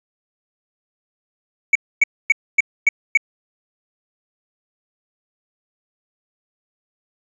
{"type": "tone bursts", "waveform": "triangle", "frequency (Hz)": 2250, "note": "C#7", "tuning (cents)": 25, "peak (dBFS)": -6, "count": 6, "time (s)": [1.73, 3.174], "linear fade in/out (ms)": 5, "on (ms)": 24, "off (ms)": 260, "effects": ["tanh soft clip ceiling -4 dBFS", "resampled to 22050 Hz"]}